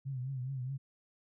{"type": "tone with vibrato", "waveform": "sine", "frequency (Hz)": 130.81, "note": "C3", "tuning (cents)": 0, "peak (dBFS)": -35, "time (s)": [0.05, 0.78], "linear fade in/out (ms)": 20, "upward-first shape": "triangle", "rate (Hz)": 4.8, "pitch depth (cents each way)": 110, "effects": []}